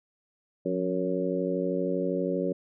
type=harmonic tone with a mistuned harmonic; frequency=92.6 Hz; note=F#2; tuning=2 cents sharp; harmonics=2 / 3 / 4 / 5 / 6; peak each=-32 / -32 / -32 / -32 / -32 dBFS; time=0.65-2.53 s; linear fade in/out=10 ms; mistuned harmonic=2; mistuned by=-59 cents; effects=none